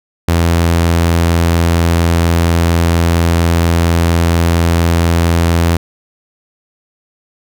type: tone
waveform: sawtooth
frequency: 84.3 Hz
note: E2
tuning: 39 cents sharp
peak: -5 dBFS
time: 0.28-5.77 s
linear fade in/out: 5 ms
effects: none